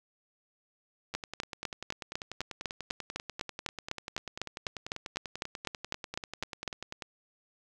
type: two click trains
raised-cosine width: 0.2 ms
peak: -21 / -15 dBFS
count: 61 / 23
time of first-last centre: 1.14-7.022 / 1.15-6.678 s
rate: 10.2 / 3.98 Hz
effects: none